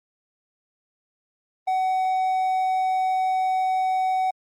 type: tone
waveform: triangle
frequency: 751 Hz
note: F#5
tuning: 26 cents sharp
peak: -18 dBFS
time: 1.67-4.31 s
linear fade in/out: 10 ms
effects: Opus 32 kbps